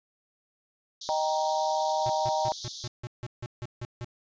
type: band-pass noise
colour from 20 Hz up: pink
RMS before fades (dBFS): -41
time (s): 1.01-2.88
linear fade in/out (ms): 5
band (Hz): 3400 to 6500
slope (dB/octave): 96
type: chord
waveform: sine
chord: Eb major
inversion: none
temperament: equal with one note detuned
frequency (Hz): 622.3 / 784 / 935.6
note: Eb5 / G5 / Bb5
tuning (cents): 0 / 0 / +6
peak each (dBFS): -29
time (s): 1.09-2.52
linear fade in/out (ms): 0
type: tone bursts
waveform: square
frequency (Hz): 121.1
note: B2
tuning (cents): -34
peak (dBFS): -34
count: 11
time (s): 2.06-4.045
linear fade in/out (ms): 0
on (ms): 35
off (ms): 160
effects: resampled to 16000 Hz